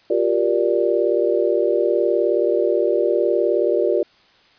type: chord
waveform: sine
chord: G minor seventh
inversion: third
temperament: just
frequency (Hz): 352.8 / 392 / 470.4 / 588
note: F4 / G4 / Bb4 / D5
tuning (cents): +18 / 0 / +16 / +2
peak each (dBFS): -21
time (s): 0.1-4.03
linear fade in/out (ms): 5
effects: white hiss -54 dBFS RMS until 4.58 s + resampled to 11025 Hz